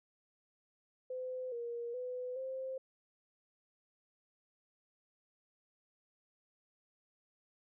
sine tone with pitch steps, 510 / 472.5 / 501 / 525 Hz, C5 / A#4 / B4 / C5, -44 / +23 / +25 / +6 cents, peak -38 dBFS, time 1.1-2.78 s, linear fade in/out 5 ms, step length 420 ms, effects none

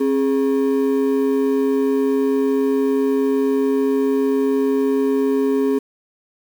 triangle ring-modulated tone, 342.1 Hz, F4, 36 cents flat, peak -10 dBFS, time 0-5.79 s, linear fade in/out 10 ms, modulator 73.4 Hz, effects 7-bit

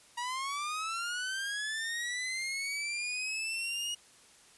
sawtooth linear sweep, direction up, 949 to 2893 Hz, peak -30 dBFS, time 0.17-3.95 s, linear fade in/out 10 ms, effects white hiss -59 dBFS RMS until 4.57 s + resampled to 24000 Hz

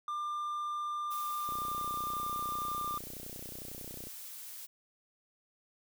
triangle tone, 1195 Hz, D6, 30 cents sharp, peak -32 dBFS, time 0.08-2.98 s, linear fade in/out 2 ms
blue noise, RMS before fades -46 dBFS, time 1.1-4.67 s, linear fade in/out 20 ms
click train, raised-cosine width 2 ms, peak -34 dBFS, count 81, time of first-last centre 1.49-4.071 s, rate 31 Hz
effects none

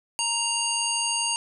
harmonic tone with a mistuned harmonic, 932.3 Hz, A#5, in tune, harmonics 1 / 3 / 5 / 7 / 9 / 10, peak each -31 / -28 / -31 / -31 / -33 / -31 dBFS, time 0.19-1.36 s, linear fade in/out 0 ms, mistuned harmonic 10, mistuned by -41 cents, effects none

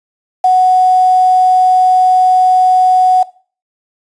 sine tone with quantisation, 740 Hz, F#5, in tune, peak -5 dBFS, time 0.44-3.23 s, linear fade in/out 5 ms, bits 5, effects noise-tail reverb RT60 0.4 s tail -19 dB re dry + resampled to 22050 Hz

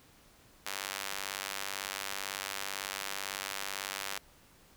sawtooth tone with high-pass filter, 98 Hz, G2, in tune, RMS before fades -39 dBFS, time 0.66-4.18 s, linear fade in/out 0 ms, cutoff 1300 Hz, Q 0.52, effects pink hiss -61 dBFS RMS until 4.76 s

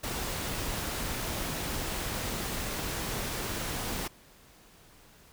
pink noise, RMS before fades -34 dBFS, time 0.03-4.08 s, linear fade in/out 10 ms, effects pink hiss -57 dBFS RMS until 5.32 s

